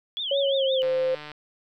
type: tone with vibrato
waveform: sine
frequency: 3300 Hz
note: G#7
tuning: 12 cents flat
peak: -27 dBFS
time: 0.17-0.82 s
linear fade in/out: 0 ms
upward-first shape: triangle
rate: 5.8 Hz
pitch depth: 210 cents each way
type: tone with pitch glide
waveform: sine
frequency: 556 to 518.8 Hz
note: C#5 to C5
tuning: +5 to -15 cents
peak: -21 dBFS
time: 0.31-1.15 s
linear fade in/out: 5 ms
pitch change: -120 cents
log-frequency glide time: 0.42-0.84 s
type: click train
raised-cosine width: 0.3 ms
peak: -23 dBFS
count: 74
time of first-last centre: 0.83-1.317 s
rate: 150 Hz
effects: none